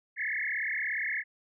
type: tone with frequency modulation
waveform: sine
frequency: 1947 Hz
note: B6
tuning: 25 cents flat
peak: -29 dBFS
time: 0.16-1.24 s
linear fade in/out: 50 ms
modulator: 37 Hz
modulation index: 7
effects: none